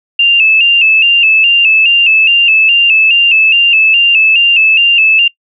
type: tone with vibrato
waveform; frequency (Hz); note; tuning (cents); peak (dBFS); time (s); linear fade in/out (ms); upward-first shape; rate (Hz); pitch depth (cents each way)
sine; 2700; E7; +41; -4; 0.19-5.28; 5; square; 2.4; 56
effects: noise-tail reverb RT60 0.1 s tail -24 dB re dry